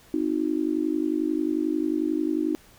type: tone with amplitude modulation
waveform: sine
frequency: 311.1 Hz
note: D#4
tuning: in tune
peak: -18 dBFS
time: 0.14-2.55 s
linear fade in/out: 0 ms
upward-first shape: sine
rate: 51.2 Hz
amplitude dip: 100%
effects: pink hiss -54 dBFS RMS until 2.78 s